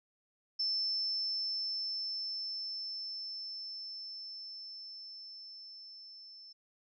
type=tone with level ramp; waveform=sine; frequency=5300 Hz; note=E8; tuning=9 cents sharp; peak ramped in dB=-30 to -50 dBFS; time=0.59-6.53 s; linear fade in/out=10 ms; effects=none